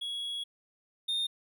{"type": "tone pair in turn", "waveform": "triangle", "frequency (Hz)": [3338, 3655], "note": ["G#7", "A#7"], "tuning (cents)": [8, -35], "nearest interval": "major second", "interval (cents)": 157, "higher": "second", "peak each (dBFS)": [-32, -27], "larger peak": "second", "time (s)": [[0.01, 0.44], [1.08, 1.27]], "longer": "first", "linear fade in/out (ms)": 10, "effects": []}